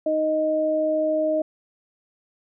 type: tone pair together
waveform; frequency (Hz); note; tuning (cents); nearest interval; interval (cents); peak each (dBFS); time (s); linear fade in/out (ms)
sine; 311.1 / 622.6; D#4 / D#5; 0 / +1; octave; 1201; -26 / -20; 0.06-1.42; 5
effects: none